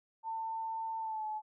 sine tone with pitch glide, 896 to 859.5 Hz, A5 to A5, +31 to -41 cents, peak -35 dBFS, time 0.23-1.42 s, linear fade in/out 50 ms, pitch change -72 cents, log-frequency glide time 0.99-1.26 s, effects none

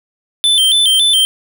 square tone with vibrato, 3322 Hz, G#7, in tune, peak -9 dBFS, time 0.44-1.25 s, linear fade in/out 0 ms, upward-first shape square, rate 3.6 Hz, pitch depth 98 cents each way, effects none

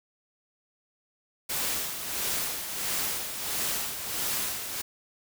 white noise with tremolo, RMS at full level -29 dBFS, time 1.49-4.82 s, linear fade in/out 10 ms, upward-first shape sine, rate 1.5 Hz, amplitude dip 55%, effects none

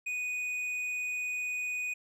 sine tone with tanh clipping, 2481 Hz, D#7, 6 cents flat, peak -33 dBFS, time 0.06-1.94 s, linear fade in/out 10 ms, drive 7 dB, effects none

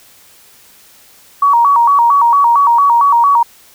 sine tone with vibrato, 1030 Hz, C6, 28 cents flat, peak -6 dBFS, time 1.42-3.43 s, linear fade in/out 5 ms, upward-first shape square, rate 4.4 Hz, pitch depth 160 cents each way, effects white hiss -44 dBFS RMS until 3.74 s

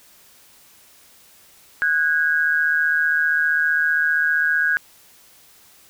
sine tone pair together, 1480 / 1635.3 Hz, F#6 / G#6, 0 / -27 cents, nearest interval major second, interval 173 cents, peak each -20 / -18 dBFS, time 1.82-4.77 s, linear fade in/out 0 ms, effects white hiss -51 dBFS RMS until 5.89 s

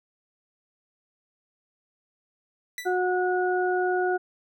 sawtooth tone with exponential decay, 1975.5 Hz, B6, in tune, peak -26 dBFS, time 2.78-2.98 s, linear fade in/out 1 ms, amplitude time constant 43 ms
harmonic tone, 364.7 Hz, F#4, 25 cents flat, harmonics 1 / 2 / 4, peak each -24 / -27 / -30 dBFS, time 2.85-4.18 s, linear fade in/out 20 ms
effects none

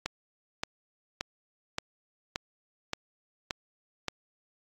click train, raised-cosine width 0.2 ms, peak -13 dBFS, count 8, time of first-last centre 0.06-4.083 s, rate 1.74 Hz, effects AAC 48 kbps

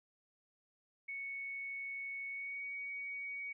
sine tone with pitch glide, 2217 to 2247 Hz, C#7 to C#7, 0 to +23 cents, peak -40 dBFS, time 1.08-3.53 s, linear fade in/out 10 ms, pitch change +23 cents, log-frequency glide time 2.29-2.65 s, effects none

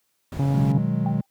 brown noise, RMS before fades -29 dBFS, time 0.32-0.72 s, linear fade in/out 2 ms
harmonic tone, 138.59 Hz, C#3, in tune, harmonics 1 / 2 / 3 / 4 / 5 / 6 / 7, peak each -19 / -27 / -39 / -38 / -39 / -38 / -46 dBFS, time 0.39-0.78 s, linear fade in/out 2 ms
triangle chord, G# minor seventh, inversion first, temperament equal, 123.47 / 155.56 / 185 / 207.7 Hz, B2 / D#3 / F#3 / G#3, 0 / 0 / 0 / 0 cents, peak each -24 dBFS, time 0.54-1.21 s, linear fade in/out 5 ms
sine tone with exponential decay, 791 Hz, G5, 15 cents sharp, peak -26 dBFS, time 1.06-1.26 s, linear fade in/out 1 ms, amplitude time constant 43 ms
effects white hiss -71 dBFS RMS until 1.3 s + high-pass 80 Hz 12 dB/octave

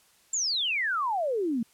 sine exponential sweep, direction down, 7459 to 216.7 Hz, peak -25 dBFS, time 0.33-1.63 s, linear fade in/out 5 ms, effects white hiss -62 dBFS RMS until 1.73 s + low-pass 12000 Hz 12 dB/octave

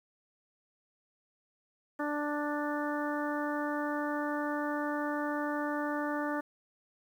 harmonic tone, 294.5 Hz, D4, 5 cents sharp, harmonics 1 / 2 / 3 / 4 / 5 / 6, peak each -34 / -37 / -39 / -40 / -41 / -42 dBFS, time 1.99-6.41 s, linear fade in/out 10 ms, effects 10-bit

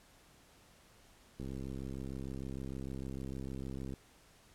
click train, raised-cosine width 3 ms, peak -30 dBFS, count 170, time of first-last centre 1.4-3.938 s, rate 66.6 Hz, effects pink hiss -63 dBFS RMS until 4.54 s + low-pass 12000 Hz 12 dB/octave

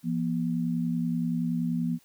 sine tone pair together, 170 / 240.5 Hz, F3 / B3, -46 / -46 cents, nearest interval tritone, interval 600 cents, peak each -28 dBFS, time 0.03-1.99 s, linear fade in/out 50 ms, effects white hiss -62 dBFS RMS until 2.04 s

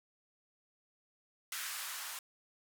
violet noise with band-pass filter sweep, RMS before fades -42 dBFS, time 1.52-2.19 s, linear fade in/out 2 ms, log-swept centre 1500 to 1000 Hz, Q 1.7, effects none

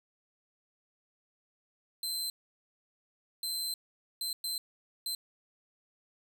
sawtooth tone bursts at uneven times, 4092 Hz, C8, 39 cents flat, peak -30 dBFS, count 5, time 2.03-2.3 / 3.43-3.74 / 4.21-4.33 / 4.44-4.58 / 5.06-5.15 s, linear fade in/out 2 ms, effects none

